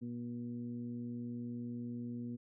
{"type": "harmonic tone", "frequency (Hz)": 120, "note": "B2", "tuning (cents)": -49, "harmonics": [1, 2, 3, 4], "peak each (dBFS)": [-46, -40, -55, -58], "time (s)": [0.01, 2.37], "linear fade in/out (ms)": 20, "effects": []}